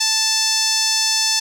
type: tone with band-pass filter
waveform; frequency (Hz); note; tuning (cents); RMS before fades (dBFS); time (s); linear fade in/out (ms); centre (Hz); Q
sawtooth; 880; A5; 0; -18; 0-1.4; 10; 5600; 3.2
effects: none